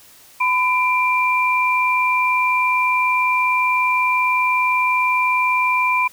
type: tone pair together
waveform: sine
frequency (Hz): 1005.4 / 2368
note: B5 / D7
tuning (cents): +31 / +14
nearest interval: octave + minor third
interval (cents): 1483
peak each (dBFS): -17 / -18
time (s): 0.4-6.08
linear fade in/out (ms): 10
effects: white hiss -47 dBFS RMS until 6.12 s